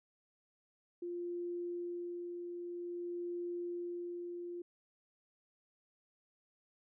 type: tone with tremolo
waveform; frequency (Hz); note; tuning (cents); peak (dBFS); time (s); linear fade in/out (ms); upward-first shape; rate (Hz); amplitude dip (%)
sine; 349.2; F4; 0; -37; 1.02-4.62; 5; sine; 0.51; 35
effects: none